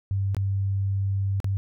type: tone with dropouts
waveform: sine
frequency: 98 Hz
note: G2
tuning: in tune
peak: -22 dBFS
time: 0.11-1.57 s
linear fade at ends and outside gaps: 0 ms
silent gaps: 0.347-0.367 / 1.402-1.444 s
effects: none